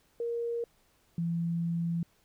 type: tone pair in turn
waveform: sine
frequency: 469 / 168.71 Hz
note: A#4 / E3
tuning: +11 / +40 cents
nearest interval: octave + tritone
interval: 1771 cents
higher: first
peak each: -30 / -28 dBFS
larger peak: second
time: 0.2-0.64 / 1.18-2.03 s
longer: second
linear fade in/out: 2 ms
effects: pink hiss -68 dBFS RMS until 2.24 s